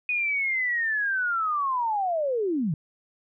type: linear sweep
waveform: sine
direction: down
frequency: 2489 to 138.59 Hz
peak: -23 dBFS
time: 0.09-2.74 s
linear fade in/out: 2 ms
effects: none